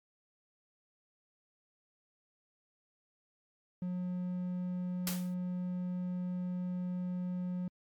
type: tone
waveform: triangle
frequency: 180.3 Hz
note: F#3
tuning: 45 cents flat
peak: -32 dBFS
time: 3.82-7.68 s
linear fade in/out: 2 ms
type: noise with exponential decay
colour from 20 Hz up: white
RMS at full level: -33 dBFS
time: 5.07-5.34 s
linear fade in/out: 1 ms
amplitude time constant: 58 ms
effects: AAC 64 kbps